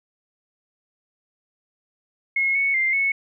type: tone with pitch steps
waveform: sine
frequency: 2168 / 2213 / 2095 / 2203 Hz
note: C#7 / C#7 / C7 / C#7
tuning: -39 / -3 / +2 / -11 cents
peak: -18 dBFS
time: 2.36-3.12 s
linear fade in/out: 5 ms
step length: 190 ms
effects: none